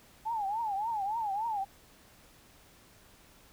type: tone with vibrato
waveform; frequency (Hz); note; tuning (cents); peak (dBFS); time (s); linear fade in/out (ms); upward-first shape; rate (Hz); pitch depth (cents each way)
sine; 851; G#5; +42; -30; 0.25-1.65; 20; triangle; 3.5; 190
effects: pink hiss -59 dBFS RMS until 3.52 s